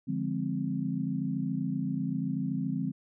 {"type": "chord", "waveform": "sine", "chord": "D half-diminished seventh", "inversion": "none", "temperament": "equal", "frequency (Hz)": [146.83, 174.61, 207.7, 261.6], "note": ["D3", "F3", "Ab3", "C4"], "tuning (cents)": [0, 0, 0, 0], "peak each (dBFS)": [-35, -34, -35, -33], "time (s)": [0.07, 2.92], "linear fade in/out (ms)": 20, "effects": []}